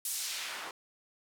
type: noise with band-pass filter sweep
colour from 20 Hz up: white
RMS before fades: -38 dBFS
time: 0.05-0.71 s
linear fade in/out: 2 ms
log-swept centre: 11000 to 840 Hz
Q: 0.88
effects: none